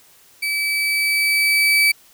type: tone with level ramp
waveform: 35% pulse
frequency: 2300 Hz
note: D7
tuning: 37 cents flat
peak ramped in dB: -18 to -10 dBFS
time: 0.42-1.92 s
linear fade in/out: 10 ms
effects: white hiss -51 dBFS RMS until 2.13 s